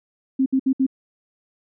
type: tone bursts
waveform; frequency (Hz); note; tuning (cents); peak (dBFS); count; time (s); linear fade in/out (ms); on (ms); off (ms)
sine; 265; C4; +22; -15; 4; 0.39-0.866; 10; 71; 64
effects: none